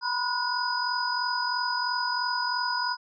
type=tone cluster; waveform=sine; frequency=967 / 1010 / 1456 / 4975 Hz; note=B5 / B5 / F#6 / D#8; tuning=-37 / +39 / -28 / -1 cents; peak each=-31 dBFS; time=0.01-2.97 s; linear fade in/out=50 ms; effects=none